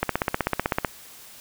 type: click train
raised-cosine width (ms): 0.5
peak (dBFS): -6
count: 14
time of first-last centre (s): 0.03-0.848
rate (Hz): 15.9
effects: white hiss -46 dBFS RMS until 1.4 s